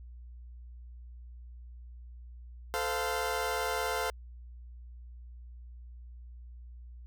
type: chord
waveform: 20% pulse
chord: F major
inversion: first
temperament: equal with one note detuned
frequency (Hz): 440 / 515.2 / 698.5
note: A4 / C5 / F5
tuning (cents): 0 / -27 / 0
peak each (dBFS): -30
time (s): 2.74-4.1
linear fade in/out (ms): 0
effects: added 60 Hz sine -45 dBFS peak until 7.06 s